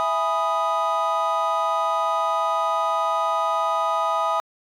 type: chord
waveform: triangle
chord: E major seventh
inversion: none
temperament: equal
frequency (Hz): 659.3 / 830.6 / 987.8 / 1244.5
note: E5 / G#5 / B5 / D#6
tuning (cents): 0 / 0 / 0 / 0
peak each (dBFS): -24 / -25 / -25 / -21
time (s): 0-4.4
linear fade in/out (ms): 0
effects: tanh soft clip ceiling -8 dBFS